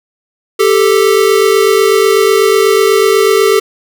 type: tone pair together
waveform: square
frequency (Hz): 392.7 / 440.8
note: G4 / A4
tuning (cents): +3 / +3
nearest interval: major second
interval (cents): 200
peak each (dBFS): -10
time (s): 0.59-3.6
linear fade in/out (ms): 10
effects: none